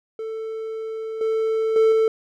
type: tone with level steps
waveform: triangle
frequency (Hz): 443.2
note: A4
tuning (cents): +13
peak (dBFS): -25 / -17 / -11 / -13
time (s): 0.19-2.08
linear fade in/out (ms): 2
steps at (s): 1.21 / 1.76 / 1.92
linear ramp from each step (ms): 2
effects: none